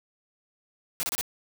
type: noise bursts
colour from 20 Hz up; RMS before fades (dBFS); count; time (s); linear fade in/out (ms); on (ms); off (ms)
white; -29; 4; 1-1.211; 0; 31; 29
effects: none